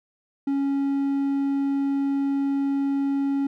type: tone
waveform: triangle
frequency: 277.2 Hz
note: C#4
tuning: in tune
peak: -19 dBFS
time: 0.47-3.47 s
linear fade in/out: 5 ms
effects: none